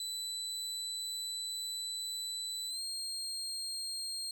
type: tone with pitch glide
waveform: 30% pulse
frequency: 3986 to 4216 Hz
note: B7 to C8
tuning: +15 to +12 cents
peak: -34 dBFS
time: 0-4.31 s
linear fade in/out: 2 ms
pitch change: +97 cents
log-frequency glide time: 2.68-2.81 s
effects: none